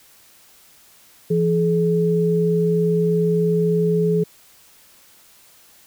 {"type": "tone pair together", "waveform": "sine", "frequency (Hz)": [168.94, 425.7], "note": ["E3", "G#4"], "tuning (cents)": [43, 43], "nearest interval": "octave + major third", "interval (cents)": 1600, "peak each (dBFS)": -18, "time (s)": [1.3, 4.24], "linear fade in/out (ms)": 10, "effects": ["white hiss -51 dBFS RMS until 5.86 s"]}